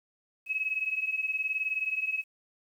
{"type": "beating tone pair", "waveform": "sine", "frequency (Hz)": [2550, 2569], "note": ["D#7", "E7"], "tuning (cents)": [42, -45], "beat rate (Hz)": 19, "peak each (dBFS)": [-33, -30], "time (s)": [0.46, 2.24], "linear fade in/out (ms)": 50, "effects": ["10-bit"]}